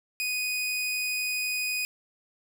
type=tone; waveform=sawtooth; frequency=2488 Hz; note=D#7; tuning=1 cent flat; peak=-24 dBFS; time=0.2-1.85 s; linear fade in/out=0 ms; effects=none